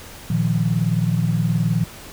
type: chord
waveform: sine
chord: Bb suspended fourth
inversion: none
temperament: equal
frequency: 116.54 / 155.56 / 174.61 Hz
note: Bb2 / Eb3 / F3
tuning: 0 / 0 / 0 cents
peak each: -21 dBFS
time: 0.3-1.84 s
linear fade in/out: 5 ms
effects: pink hiss -39 dBFS RMS until 2.12 s